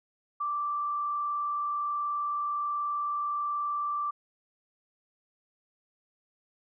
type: tone with frequency modulation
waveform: sine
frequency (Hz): 1172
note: D6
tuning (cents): -4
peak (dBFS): -28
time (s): 0.4-4.11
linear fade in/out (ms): 10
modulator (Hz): 41.3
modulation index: 0.31
effects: none